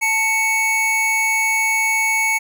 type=tone pair together; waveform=square; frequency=883.5 / 2223 Hz; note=A5 / C#7; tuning=+7 / +4 cents; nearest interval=octave + major third; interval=1597 cents; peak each=-24 / -17 dBFS; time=0.01-2.39 s; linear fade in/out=20 ms; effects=none